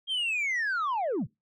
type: linear sweep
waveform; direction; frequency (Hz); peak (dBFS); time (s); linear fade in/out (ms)
sine; down; 3244 to 84.3; -24; 0.07-1.27; 50
effects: noise-tail reverb RT60 0.2 s tail -24 dB re dry + tanh soft clip ceiling -25 dBFS